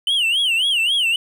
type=tone with vibrato; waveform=triangle; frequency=2978 Hz; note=F#7; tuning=11 cents sharp; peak=-14 dBFS; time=0.07-1.16 s; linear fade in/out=2 ms; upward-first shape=sine; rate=3.7 Hz; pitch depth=200 cents each way; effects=none